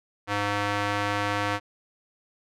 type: tone with band-pass filter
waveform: square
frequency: 102.4 Hz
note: G#2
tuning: 24 cents flat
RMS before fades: -27 dBFS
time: 0.27-1.6 s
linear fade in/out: 50 ms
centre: 1500 Hz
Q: 0.79
effects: none